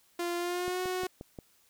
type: tone with pitch glide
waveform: sawtooth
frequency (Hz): 347 to 367.6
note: F4 to F#4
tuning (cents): -11 to -11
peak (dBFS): -27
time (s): 0.19-1.07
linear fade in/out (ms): 5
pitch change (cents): +100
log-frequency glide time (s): 0.37-0.82
type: click train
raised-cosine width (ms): 2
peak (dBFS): -28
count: 5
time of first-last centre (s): 0.68-1.388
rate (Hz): 5.65
effects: white hiss -66 dBFS RMS until 1.69 s